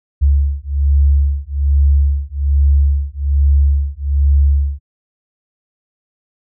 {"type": "beating tone pair", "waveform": "sine", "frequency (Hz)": [69.9, 71.1], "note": ["C#2", "C#2"], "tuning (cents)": [15, 45], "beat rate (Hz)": 1.2, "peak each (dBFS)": [-13, -13], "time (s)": [0.21, 4.8], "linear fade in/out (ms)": 20, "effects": []}